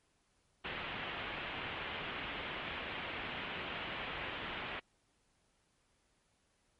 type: low-pass noise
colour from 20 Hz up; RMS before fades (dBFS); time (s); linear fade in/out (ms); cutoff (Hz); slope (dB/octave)
white; -42; 0.64-4.8; 10; 3200; 48
effects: pink hiss -75 dBFS RMS until 6.79 s + MP3 48 kbps